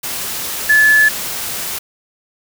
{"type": "tone in noise", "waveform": "sine", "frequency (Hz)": 1725, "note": "A6", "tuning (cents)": -35, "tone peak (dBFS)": -7, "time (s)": [0.69, 1.09], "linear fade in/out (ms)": 10, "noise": "white", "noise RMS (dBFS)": -23, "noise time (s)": [0.03, 1.79], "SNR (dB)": 13, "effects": []}